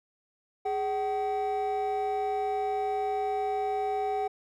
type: tone pair together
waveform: triangle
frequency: 415.3 / 761.2 Hz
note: G#4 / F#5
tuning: 0 / +49 cents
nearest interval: minor seventh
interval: 1049 cents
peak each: -28 / -26 dBFS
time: 0.65-4.28 s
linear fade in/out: 10 ms
effects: tanh soft clip ceiling -21 dBFS